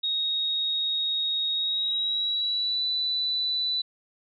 sine tone with pitch glide, 3756 to 3979 Hz, A#7 to B7, +12 to +12 cents, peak -24 dBFS, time 0.03-3.82 s, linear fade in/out 10 ms, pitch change +100 cents, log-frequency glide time 1.53-2.84 s, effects none

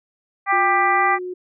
harmonic tone, 395.2 Hz, G4, 14 cents sharp, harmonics 2 / 3 / 4 / 5 / 6, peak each -19 / -19 / -27 / -20 / -30 dBFS, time 0.46-1.19 s, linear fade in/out 50 ms
sine tone with pitch glide, 357.3 to 363.1 Hz, F4 to F#4, +40 to -33 cents, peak -26 dBFS, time 0.52-1.34 s, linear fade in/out 10 ms, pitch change +27 cents, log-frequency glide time 0.93-1.02 s
effects none

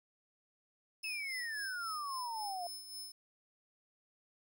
sawtooth tone with tremolo, 5220 Hz, E8, 18 cents flat, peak -40 dBFS, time 1.03-3.12 s, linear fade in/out 5 ms, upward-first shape sine, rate 3.7 Hz, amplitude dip 55%
sine exponential sweep, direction down, 2634 to 688 Hz, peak -38 dBFS, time 1.04-2.67 s, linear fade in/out 2 ms
effects 12-bit

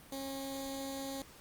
10% pulse tone with notch filter, 271.6 Hz, C#4, 35 cents flat, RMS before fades -41 dBFS, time 0.12-1.22 s, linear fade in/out 2 ms, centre 1400 Hz, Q 0.52, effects pink hiss -56 dBFS RMS until 1.4 s + Opus 32 kbps

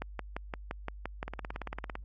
two click trains, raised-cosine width 0.5 ms, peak -23 / -20 dBFS, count 13 / 8, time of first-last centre 1.28-1.954 / 0.02-1.229 s, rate 17.8 / 5.79 Hz, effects added 50 Hz sine -43 dBFS peak until 2.04 s + AAC 32 kbps

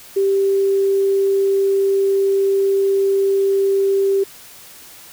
sine tone, 392 Hz, G4, in tune, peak -13 dBFS, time 0.16-4.24 s, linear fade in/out 10 ms, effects white hiss -41 dBFS RMS until 5.12 s

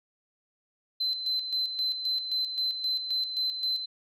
sine tone with tremolo, 4061 Hz, B7, 48 cents sharp, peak -24 dBFS, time 1-3.86 s, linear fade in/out 10 ms, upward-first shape square, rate 3.8 Hz, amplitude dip 60%, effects tanh soft clip ceiling -22 dBFS

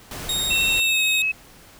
pink noise, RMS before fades -33 dBFS, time 0.11-0.8 s, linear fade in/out 2 ms
sawtooth tone with vibrato, 3729 Hz, A#7, in tune, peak -19 dBFS, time 0.29-1.22 s, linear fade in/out 2 ms, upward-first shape triangle, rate 13 Hz, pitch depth 15 cents each way
sine tone with pitch glide, 2691 to 2572 Hz, E7 to E7, +35 to -43 cents, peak -19 dBFS, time 0.5-1.32 s, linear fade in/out 10 ms, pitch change -78 cents, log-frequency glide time 0.77-1.02 s
effects pink hiss -48 dBFS RMS until 1.79 s

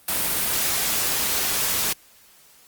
white noise, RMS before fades -23 dBFS, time 0.08-1.93 s, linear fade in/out 5 ms, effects white hiss -53 dBFS RMS until 2.67 s + Opus 32 kbps

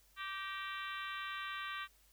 harmonic tone with a mistuned harmonic, 390 Hz, G4, 9 cents flat, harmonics 3 / 4 / 5 / 6 / 7 / 8 / 9 / 10, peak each -44 / -46 / -48 / -50 / -51 / -52 / -53 / -54 dBFS, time 0.16-1.88 s, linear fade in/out 50 ms, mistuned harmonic 5, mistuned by -50 cents, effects added 50 Hz sine -69 dBFS peak until 2.12 s + white hiss -69 dBFS RMS until 2.12 s

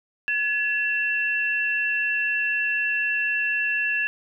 sine tone pair together, 1700 / 2696 Hz, G#6 / E7, +40 / +38 cents, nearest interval minor sixth, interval 798 cents, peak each -24 dBFS, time 0.28-4.07 s, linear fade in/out 0 ms, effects none

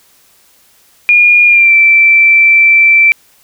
sine tone with pitch glide, 2427 to 2336 Hz, D#7 to D7, -44 to -10 cents, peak -3 dBFS, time 1.09-3.12 s, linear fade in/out 0 ms, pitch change -66 cents, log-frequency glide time 1.46-1.74 s, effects white hiss -48 dBFS RMS until 3.43 s

